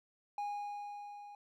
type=tone with level ramp; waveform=triangle; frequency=821 Hz; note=G#5; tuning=20 cents flat; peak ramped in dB=-33 to -47 dBFS; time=0.38-1.35 s; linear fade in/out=2 ms; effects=none